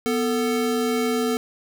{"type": "tone pair together", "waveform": "square", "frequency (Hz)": [246.9, 444], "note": ["B3", "A4"], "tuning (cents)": [0, 16], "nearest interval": "minor seventh", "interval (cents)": 1016, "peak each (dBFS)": -24, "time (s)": [0.06, 1.37], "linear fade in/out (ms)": 0, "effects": ["10-bit"]}